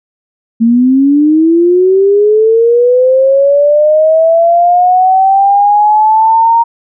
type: linear sweep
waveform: sine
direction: up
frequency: 224.4 to 932.3 Hz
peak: -4 dBFS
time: 0.6-6.64 s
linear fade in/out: 20 ms
effects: none